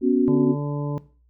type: chord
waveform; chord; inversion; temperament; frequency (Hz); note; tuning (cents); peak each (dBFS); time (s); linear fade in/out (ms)
sine; B suspended second; none; equal; 246.9 / 277.2 / 370; B3 / C#4 / F#4; 0 / 0 / 0; -20; 0.01-0.56; 50
type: harmonic tone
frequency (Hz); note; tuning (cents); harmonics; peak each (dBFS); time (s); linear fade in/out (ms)
145.2; D3; -19; 1 / 2 / 3 / 4 / 6 / 7; -24 / -30 / -34 / -36 / -40 / -41; 0.28-0.98; 0
effects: noise-tail reverb RT60 0.4 s tail -18 dB re dry + added 60 Hz sine -56 dBFS peak until 1.29 s

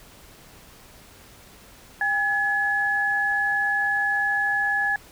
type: tone pair together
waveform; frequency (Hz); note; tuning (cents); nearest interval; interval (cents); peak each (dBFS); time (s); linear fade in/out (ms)
sine; 806 / 1700; G5 / G#6; +48 / +40; octave + minor second; 1292; -27 / -21; 2.01-4.96; 2
effects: pink hiss -49 dBFS RMS until 5.11 s

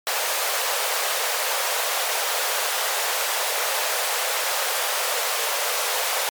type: high-pass noise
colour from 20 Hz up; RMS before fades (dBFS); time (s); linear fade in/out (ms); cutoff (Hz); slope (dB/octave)
pink; -24; 0.07-6.29; 0; 480; 48
effects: MP3 96 kbps

